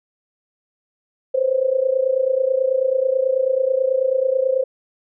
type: tone with amplitude modulation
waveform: sine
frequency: 523.3 Hz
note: C5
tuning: in tune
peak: -12 dBFS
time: 1.34-4.64 s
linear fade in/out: 10 ms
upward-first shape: sine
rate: 29.2 Hz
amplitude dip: 80%
effects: none